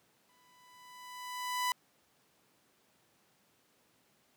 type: tone with exponential growth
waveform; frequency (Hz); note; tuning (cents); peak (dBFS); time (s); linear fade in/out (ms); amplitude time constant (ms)
sawtooth; 995; B5; +13; -25; 0.29-1.72; 1; 310
effects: pink hiss -70 dBFS RMS until 4.36 s + high-pass 150 Hz 12 dB/octave